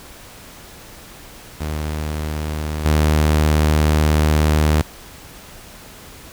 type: tone with level steps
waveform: sawtooth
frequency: 76.5 Hz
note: D#2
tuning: 29 cents flat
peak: -18 / -9 dBFS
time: 1.6-4.82 s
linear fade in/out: 10 ms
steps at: 2.85 s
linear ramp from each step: 2 ms
effects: pink hiss -40 dBFS RMS until 6.32 s